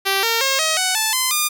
5% pulse tone with pitch steps, 390 / 458.5 / 538.9 / 633.6 / 744.8 / 875.5 / 1029.2 / 1209.9 Hz, G4 / A#4 / C#5 / D#5 / F#5 / A5 / C6 / D#6, -9 / -29 / -49 / +31 / +11 / -9 / -29 / -49 cents, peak -5 dBFS, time 0.05-1.49 s, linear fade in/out 20 ms, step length 180 ms, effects none

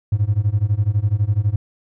triangle tone with tremolo, 103.9 Hz, G#2, 1 cent sharp, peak -8 dBFS, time 0.12-1.56 s, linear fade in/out 5 ms, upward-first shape sine, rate 12 Hz, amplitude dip 95%, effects tanh soft clip ceiling -10 dBFS

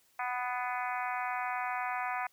harmonic tone with a mistuned harmonic, 248 Hz, B3, 7 cents sharp, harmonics 3 / 4 / 5 / 6 / 7 / 8 / 9 / 10, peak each -36 / -38 / -40 / -42 / -43 / -44 / -45 / -46 dBFS, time 0.19-2.27 s, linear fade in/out 5 ms, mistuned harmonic 8, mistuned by +42 cents, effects white hiss -68 dBFS RMS until 2.32 s

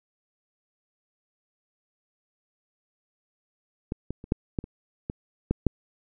clicks, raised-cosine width 3 ms, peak -16 / -18 / -28 / -9 / -13 / -25 / -17 / -10 / -7 dBFS, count 9, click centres 3.921 / 4.106 / 4.241 / 4.321 / 4.588 / 4.641 / 5.099 / 5.51 / 5.667 s, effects none

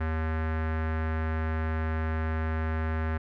square tone with low-pass filter, 79.6 Hz, D#2, 40 cents sharp, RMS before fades -29 dBFS, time 0-3.18 s, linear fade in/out 10 ms, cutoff 1700 Hz, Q 2.6, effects none

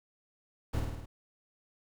brown noise with echo, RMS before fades -31 dBFS, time 0.73-0.8 s, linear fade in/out 10 ms, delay 52 ms, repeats 5, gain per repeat -3 dB, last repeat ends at 1.06 s, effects none

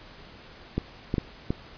clicks, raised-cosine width 3 ms, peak -12 dBFS, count 4, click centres 0.78 / 1.141 / 1.182 / 1.505 s, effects pink hiss -48 dBFS RMS until 1.77 s + resampled to 11025 Hz

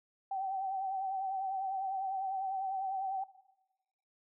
sine tone with vibrato, 770 Hz, G5, 31 cents flat, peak -33 dBFS, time 0.31-3.24 s, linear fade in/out 5 ms, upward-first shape triangle, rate 10 Hz, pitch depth 52 cents each way, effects noise-tail reverb RT60 1.0 s tail -18 dB re dry

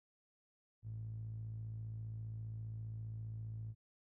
sawtooth tone with band-pass filter, 55 Hz, A1, in tune, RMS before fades -45 dBFS, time 0.82-3.75 s, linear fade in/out 50 ms, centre 110 Hz, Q 7.1, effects none

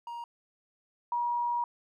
triangle / sine tone pair in turn, 943 / 956.2 Hz, A#5 / A#5, +20 / +44 cents, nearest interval unison, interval 24 cents, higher second, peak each -35 / -27 dBFS, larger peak second, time 0.07-0.24 / 1.12-1.64 s, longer second, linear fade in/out 2 ms, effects none

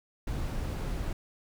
brown noise, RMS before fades -33 dBFS, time 0.27-1.13 s, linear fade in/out 5 ms, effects none

